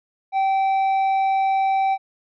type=tone with tanh clipping; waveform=sine; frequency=774 Hz; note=G5; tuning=22 cents flat; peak=-18 dBFS; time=0.32-1.98 s; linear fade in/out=50 ms; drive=6 dB; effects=none